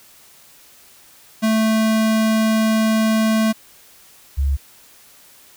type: tone pair in turn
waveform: square / sine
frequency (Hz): 220 / 69.3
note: A3 / C#2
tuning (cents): 0 / 0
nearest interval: octave + minor sixth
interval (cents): 2000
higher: first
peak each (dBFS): -15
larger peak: neither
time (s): 1.42-3.53 / 4.37-4.57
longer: first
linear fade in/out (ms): 20
effects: white hiss -48 dBFS RMS until 5.56 s